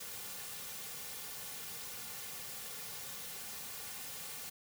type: noise with comb filter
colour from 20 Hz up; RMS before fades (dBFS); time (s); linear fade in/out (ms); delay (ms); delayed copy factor
white; -45; 0-4.5; 10; 3.1; -0.7
effects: none